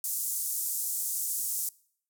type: band-pass noise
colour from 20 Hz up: white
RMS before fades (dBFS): -32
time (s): 0.04-1.69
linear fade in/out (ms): 2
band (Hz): 7000 to 15000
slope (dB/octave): 24
effects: noise-tail reverb RT60 0.6 s tail -23 dB re dry